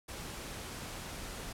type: noise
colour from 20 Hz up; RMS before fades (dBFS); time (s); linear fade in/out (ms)
pink; -43; 0.08-1.53; 10
effects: low-pass 12000 Hz 12 dB/octave